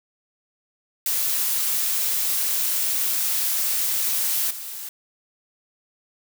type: noise with level steps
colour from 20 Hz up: blue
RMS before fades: -23 / -34 dBFS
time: 1.06-4.89 s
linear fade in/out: 2 ms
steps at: 4.5 s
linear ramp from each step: 10 ms
effects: none